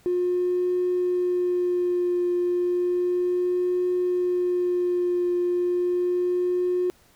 triangle tone with vibrato, 356.9 Hz, F4, 38 cents sharp, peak -17 dBFS, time 0.06-6.9 s, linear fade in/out 0 ms, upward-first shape triangle, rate 0.33 Hz, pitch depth 18 cents each way, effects tanh soft clip ceiling -18 dBFS + pink hiss -58 dBFS RMS until 7.15 s

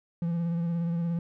triangle tone with vibrato, 169.3 Hz, E3, 46 cents sharp, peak -24 dBFS, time 0.22-1.19 s, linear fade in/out 2 ms, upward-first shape sine, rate 17 Hz, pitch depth 29 cents each way, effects none

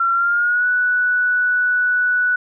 sine tone with pitch glide, 1364 to 1478.9 Hz, F6 to F#6, -41 to -1 cents, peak -14 dBFS, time 0-2.36 s, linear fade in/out 5 ms, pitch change +140 cents, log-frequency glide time 0.12-0.67 s, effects none

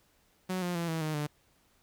sawtooth tone with pitch steps, 185 / 177.05 / 169.45 / 162.17 / 155.21 / 148.54 Hz, F#3 / F3 / E3 / E3 / D#3 / D3, 0 / +24 / +48 / -28 / -4 / +20 cents, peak -27 dBFS, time 0.49-1.27 s, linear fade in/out 10 ms, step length 130 ms, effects pink hiss -68 dBFS RMS until 1.82 s

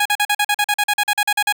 15% pulse tone bursts, 828 Hz, G#5, 5 cents flat, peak -8 dBFS, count 16, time 0-1.525 s, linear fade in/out 5 ms, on 55 ms, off 43 ms, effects 8-bit

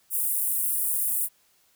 pink high-pass noise, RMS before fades -26 dBFS, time 0.1-1.29 s, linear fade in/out 50 ms, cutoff 9200 Hz, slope 48 dB/octave, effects white hiss -64 dBFS RMS until 1.75 s

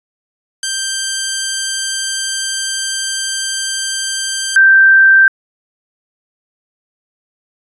5% pulse / sine tone pair in turn, 1572 / 1565.9 Hz, G6 / G6, +4 / -2 cents, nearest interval unison, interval 6 cents, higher first, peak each -4 dBFS, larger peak neither, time 0.63-4.56 / 4.56-5.28 s, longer first, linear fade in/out 2 ms, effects resampled to 22050 Hz

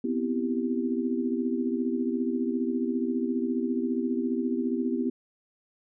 sine chord, C major seventh, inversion third, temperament equal, 246.9 / 261.6 / 329.6 / 392 Hz, B3 / C4 / E4 / G4, 0 / 0 / 0 / 0 cents, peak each -28 / -32 / -32 / -33 dBFS, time 0.04-5.1 s, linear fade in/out 5 ms, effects none

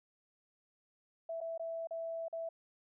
sine tone with dropouts, 660 Hz, E5, 2 cents sharp, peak -37 dBFS, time 1.29-2.49 s, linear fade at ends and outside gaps 5 ms, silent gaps 1.405-1.412 / 1.578-1.595 / 1.872-1.908 / 2.283-2.327 s, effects none

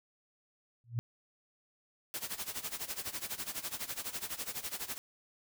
sine tone with exponential growth, 118.3 Hz, A#2, 26 cents sharp, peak -26 dBFS, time 0.84-0.99 s, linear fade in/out 0 ms, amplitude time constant 31 ms
white noise with tremolo, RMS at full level -37 dBFS, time 2.14-4.98 s, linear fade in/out 0 ms, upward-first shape sine, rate 12 Hz, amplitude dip 85%
effects none

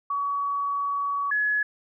sine tone pair in turn, 1131 / 1694.6 Hz, C#6 / G#6, +34 / +34 cents, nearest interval perfect fifth, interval 700 cents, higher second, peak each -24 / -21 dBFS, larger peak second, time 0.1-1.31 / 1.31-1.63 s, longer first, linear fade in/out 5 ms, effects none

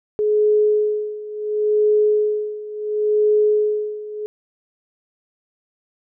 sine tone with tremolo, 422.8 Hz, G#4, 31 cents sharp, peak -12 dBFS, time 0.19-4.26 s, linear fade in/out 0 ms, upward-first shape sine, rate 0.71 Hz, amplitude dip 85%, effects none

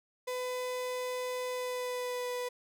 35% pulse tone with pitch glide, 502 to 494.2 Hz, B4 to B4, +28 to +1 cents, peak -32 dBFS, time 0.27-2.49 s, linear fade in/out 10 ms, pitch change -27 cents, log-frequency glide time 1.5-2.28 s, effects none

